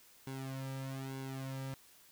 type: tone with flanger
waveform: sawtooth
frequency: 133.7 Hz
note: C3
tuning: 38 cents sharp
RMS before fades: -42 dBFS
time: 0.27-1.74 s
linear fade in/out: 0 ms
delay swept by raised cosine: 1.6 to 2.8 ms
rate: 1.1 Hz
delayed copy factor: -0.95
effects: white hiss -62 dBFS RMS until 2.11 s